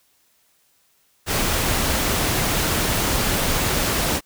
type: noise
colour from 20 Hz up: pink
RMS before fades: -21 dBFS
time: 1.26-4.21 s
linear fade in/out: 50 ms
effects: white hiss -62 dBFS RMS until 4.25 s